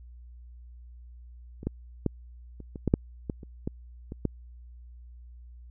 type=clicks; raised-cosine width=3 ms; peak=-27 / -15 / -12 / -30 / -25 / -12 / -6 / -17 / -30 / -17 / -24 / -13 dBFS; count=12; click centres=1.631 / 1.67 / 2.063 / 2.603 / 2.758 / 2.877 / 2.939 / 3.298 / 3.432 / 3.675 / 4.121 / 4.253 s; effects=added 60 Hz sine -45 dBFS peak until 5.7 s